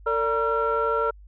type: tone cluster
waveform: sine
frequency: 452.9 / 581 / 948 / 1361 Hz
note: A#4 / D5 / A#5 / F6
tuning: -50 / -19 / +29 / -45 cents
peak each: -24 / -28 / -29 / -24 dBFS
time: 0.06-1.11 s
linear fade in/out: 10 ms
effects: tanh soft clip ceiling -13 dBFS + added 50 Hz sine -44 dBFS peak until 1.27 s